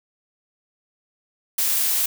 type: noise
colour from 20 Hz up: blue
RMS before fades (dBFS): -21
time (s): 1.58-2.06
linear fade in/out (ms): 5
effects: none